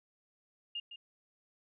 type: tone with echo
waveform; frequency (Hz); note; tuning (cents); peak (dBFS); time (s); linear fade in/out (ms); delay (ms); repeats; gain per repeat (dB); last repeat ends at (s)
sine; 2827; F7; +20; -36; 0.75-0.8; 5; 160; 1; -9; 0.96
effects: none